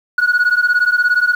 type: beating tone pair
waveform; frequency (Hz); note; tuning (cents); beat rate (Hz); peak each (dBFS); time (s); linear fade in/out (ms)
sine; 1452 / 1469; F#6 / F#6; -33 / -13; 17; -12; 0.18-1.35; 5
effects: tanh soft clip ceiling -8 dBFS + 7-bit